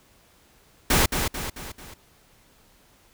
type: noise with echo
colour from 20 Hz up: pink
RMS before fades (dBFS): -19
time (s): 0.9-1.06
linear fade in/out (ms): 5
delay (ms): 220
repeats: 4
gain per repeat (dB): -6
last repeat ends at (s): 1.94
effects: pink hiss -58 dBFS RMS until 3.13 s